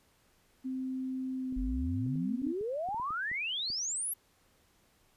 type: tone with pitch glide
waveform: sine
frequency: 260.2 to 257.7 Hz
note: C4 to C4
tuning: -9 to -26 cents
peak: -33 dBFS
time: 0.64-2.53 s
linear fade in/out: 20 ms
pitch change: -17 cents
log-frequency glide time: 1.36-1.5 s
type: clicks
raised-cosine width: 3 ms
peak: -37 dBFS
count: 12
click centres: 1.525 / 2.064 / 2.157 / 2.418 / 2.469 / 2.611 / 2.888 / 2.945 / 2.999 / 3.106 / 3.315 / 3.702 s
type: exponential sweep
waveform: sine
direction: up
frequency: 41.2 to 11840 Hz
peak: -32 dBFS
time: 1.56-4.14 s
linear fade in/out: 10 ms
effects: pink hiss -68 dBFS RMS until 5.16 s + resampled to 32000 Hz

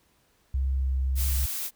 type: tone with vibrato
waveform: sine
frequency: 66.2 Hz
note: C2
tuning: 21 cents sharp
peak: -23 dBFS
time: 0.54-1.46 s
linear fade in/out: 5 ms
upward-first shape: sine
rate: 1.7 Hz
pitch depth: 11 cents each way
type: noise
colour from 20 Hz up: blue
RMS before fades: -32 dBFS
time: 1.15-1.71 s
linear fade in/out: 50 ms
effects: pink hiss -66 dBFS RMS until 1.75 s

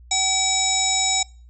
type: harmonic tone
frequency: 765 Hz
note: G5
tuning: 42 cents flat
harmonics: 1 / 3 / 5 / 7 / 9 / 10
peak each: -26 / -28 / -24 / -27 / -23 / -25 dBFS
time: 0.11-1.23 s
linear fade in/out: 5 ms
effects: noise-tail reverb RT60 0.4 s tail -25 dB re dry + added 60 Hz sine -43 dBFS peak until 1.49 s

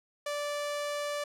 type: tone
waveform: sawtooth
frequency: 584 Hz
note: D5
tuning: 10 cents flat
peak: -28 dBFS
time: 0.26-1.24 s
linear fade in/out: 5 ms
effects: low-pass 11000 Hz 12 dB/octave

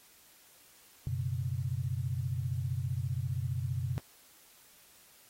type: chord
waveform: sine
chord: F# suspended fourth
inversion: none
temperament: equal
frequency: 92.5 / 123.47 / 138.59 Hz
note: F#2 / B2 / C#3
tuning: 0 / 0 / 0 cents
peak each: -36 / -34 / -37 dBFS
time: 1.07-3.98 s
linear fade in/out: 0 ms
effects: white hiss -60 dBFS RMS until 5.29 s + AAC 48 kbps

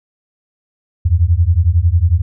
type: beating tone pair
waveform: sine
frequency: 80.3 / 91.3 Hz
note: E2 / F#2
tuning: -45 / -23 cents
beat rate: 11 Hz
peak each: -12 dBFS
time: 1.05-2.22 s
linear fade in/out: 10 ms
effects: none

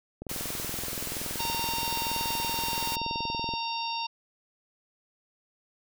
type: click train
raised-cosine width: 2 ms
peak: -24 dBFS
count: 71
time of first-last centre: 0.22-3.538 s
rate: 21.1 Hz
type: noise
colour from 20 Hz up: white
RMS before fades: -35 dBFS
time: 0.29-2.96 s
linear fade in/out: 5 ms
type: harmonic tone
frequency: 922 Hz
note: A#5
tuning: 19 cents flat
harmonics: 1 / 3 / 4 / 5 / 6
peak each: -32 / -37 / -38 / -39 / -40 dBFS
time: 1.39-4.07 s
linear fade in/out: 10 ms
effects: none

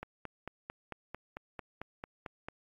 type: click train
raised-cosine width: 0.5 ms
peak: -25 dBFS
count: 12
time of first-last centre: 0.03-2.485 s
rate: 4.48 Hz
effects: AAC 64 kbps

